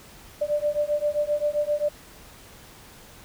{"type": "beating tone pair", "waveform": "sine", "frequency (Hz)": [588, 595.6], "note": ["D5", "D5"], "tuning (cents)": [2, 24], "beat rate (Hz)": 7.6, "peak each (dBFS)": [-25, -25], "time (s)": [0.41, 1.89], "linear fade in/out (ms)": 10, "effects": ["pink hiss -48 dBFS RMS until 3.24 s"]}